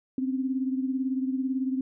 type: beating tone pair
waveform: sine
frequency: 260 / 278 Hz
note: C4 / C#4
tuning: -11 / +5 cents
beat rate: 18 Hz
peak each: -26 / -33 dBFS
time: 0.18-1.81 s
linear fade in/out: 2 ms
effects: none